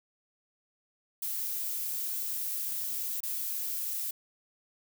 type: noise with dropouts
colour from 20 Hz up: violet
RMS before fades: -34 dBFS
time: 1.22-4.11 s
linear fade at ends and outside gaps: 5 ms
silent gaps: 3.205-3.232 s
effects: none